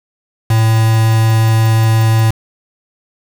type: tone with quantisation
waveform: triangle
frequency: 111.8 Hz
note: A2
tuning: 28 cents sharp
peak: -6 dBFS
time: 0.5-2.31 s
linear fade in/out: 5 ms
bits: 3
effects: none